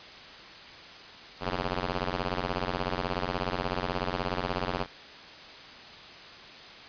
5% pulse ring-modulated tone, 90.5 Hz, F#2, 38 cents flat, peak -15 dBFS, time 1.4-4.87 s, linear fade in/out 50 ms, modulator 325 Hz, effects white hiss -46 dBFS RMS until 6.88 s + resampled to 11025 Hz

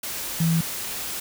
sine tone in noise, 164.81 Hz, E3, in tune, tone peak -18 dBFS, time 0.4-0.61 s, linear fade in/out 5 ms, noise white, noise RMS -31 dBFS, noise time 0.03-1.2 s, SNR +10 dB, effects none

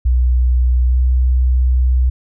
sine tone with pitch glide, 62 to 63.12 Hz, B1 to B1, +7 to +38 cents, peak -9 dBFS, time 0.05-2.1 s, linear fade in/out 10 ms, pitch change +31 cents, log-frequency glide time 0.86-0.97 s, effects tanh soft clip ceiling -5 dBFS

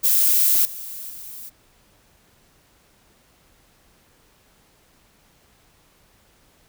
violet noise with level steps, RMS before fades -17 / -34 / -37 dBFS, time 0.03-1.5 s, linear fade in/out 20 ms, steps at 0.65 / 1.1 s, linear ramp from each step 2 ms, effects pink hiss -58 dBFS RMS until 6.68 s

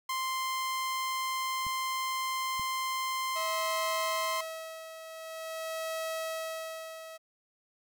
sawtooth tone, 1046 Hz, C6, 1 cent flat, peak -27 dBFS, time 0.09-4.41 s, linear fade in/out 5 ms
clicks, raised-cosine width 5 ms, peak -34 dBFS, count 2, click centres 1.667 / 2.596 s
sawtooth tone with tremolo, 645 Hz, E5, 38 cents flat, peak -29 dBFS, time 3.35-7.18 s, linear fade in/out 20 ms, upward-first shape sine, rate 0.46 Hz, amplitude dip 70%
effects none

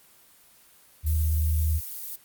sine tone with vibrato, 77.78 Hz, D#2, in tune, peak -21 dBFS, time 1.03-1.81 s, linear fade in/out 50 ms, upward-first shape sine, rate 18 Hz, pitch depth 27 cents each way
violet noise, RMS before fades -36 dBFS, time 1.06-2.16 s, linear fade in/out 5 ms
effects white hiss -56 dBFS RMS until 2.24 s + Opus 24 kbps

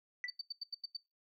sine tone with exponential decay, 1975.5 Hz, B6, in tune, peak -31 dBFS, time 0.24-0.31 s, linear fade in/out 1 ms, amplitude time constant 15 ms
sine tone bursts, 4584 Hz, D8, 43 cents flat, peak -37 dBFS, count 7, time 0.28-0.968 s, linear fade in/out 5 ms, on 22 ms, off 89 ms
effects noise-tail reverb RT60 0.2 s tail -18 dB re dry + tanh soft clip ceiling -31 dBFS

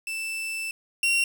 40% pulse tone pair in turn, 2652 / 2744 Hz, E7 / F7, +10 / -31 cents, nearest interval minor second, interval 59 cents, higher second, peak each -28 / -19 dBFS, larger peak second, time 0.07-0.71 / 1.03-1.24 s, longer first, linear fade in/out 2 ms, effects 8-bit

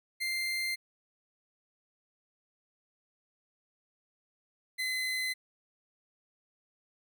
30% pulse tone pair in turn, 2093 / 2038 Hz, C7 / C7, 0 / -46 cents, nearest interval unison, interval 46 cents, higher first, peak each -28 dBFS, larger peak neither, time 0.2-0.76 / 4.78-5.34 s, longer neither, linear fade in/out 20 ms, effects none

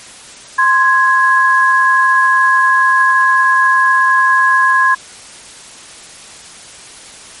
sine tone pair together, 1046.5 / 1662.8 Hz, C6 / G#6, 0 / +2 cents, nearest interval minor sixth, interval 802 cents, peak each -10 dBFS, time 0.58-4.95 s, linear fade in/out 10 ms, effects white hiss -35 dBFS RMS until 7.4 s + MP3 48 kbps

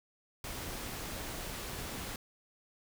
pink noise, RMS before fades -41 dBFS, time 0.44-2.16 s, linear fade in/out 2 ms, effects none

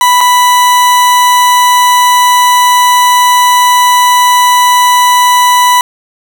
40% pulse tone with dropouts, 987.8 Hz, B5, in tune, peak -3 dBFS, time 0.01-5.81 s, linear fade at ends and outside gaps 1 ms, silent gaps 0.207-0.211 s, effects none

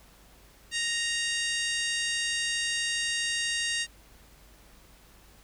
harmonic tone, 932.3 Hz, A#5, in tune, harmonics 2 / 3 / 4 / 5 / 6 / 7 / 8 / 9 / 10, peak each -32 / -33 / -35 / -37 / -39 / -39 / -42 / -40 / -42 dBFS, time 0.71-3.87 s, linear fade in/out 50 ms, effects added 50 Hz sine -57 dBFS peak until 5.43 s + pink hiss -57 dBFS RMS until 5.43 s

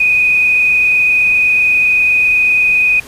sine tone with frequency modulation, 2489 Hz, D#7, in tune, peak -8 dBFS, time 0-3 s, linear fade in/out 5 ms, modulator 27.9 Hz, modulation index 1.2, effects pink hiss -35 dBFS RMS until 3.07 s + resampled to 32000 Hz

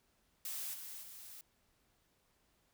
blue noise with level steps, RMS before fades -42 / -48 / -52 dBFS, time 0.45-1.41 s, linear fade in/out 2 ms, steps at 0.73 / 1.01 s, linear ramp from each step 20 ms, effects pink hiss -75 dBFS RMS until 2.73 s

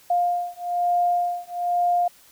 sine beating tone pair, 704 / 705.1 Hz, F5 / F5, +14 / +16 cents, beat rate 1.1 Hz, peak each -23 dBFS, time 0.1-2.08 s, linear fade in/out 5 ms, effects white hiss -53 dBFS RMS until 2.31 s

